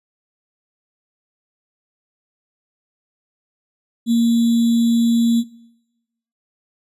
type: tone with sample-and-hold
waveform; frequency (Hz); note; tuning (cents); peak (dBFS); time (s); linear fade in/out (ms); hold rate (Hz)
sine; 232.2; A#3; -7; -12; 4.06-5.44; 50; 3675
effects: noise-tail reverb RT60 1.0 s tail -22 dB re dry + resampled to 32000 Hz